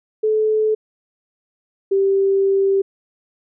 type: tone pair in turn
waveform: sine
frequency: 432.7 / 390.9 Hz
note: A4 / G4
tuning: -29 / -5 cents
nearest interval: major second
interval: 176 cents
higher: first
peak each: -14 / -13 dBFS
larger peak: second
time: 0.23-0.75 / 1.91-2.82 s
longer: second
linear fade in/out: 10 ms
effects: none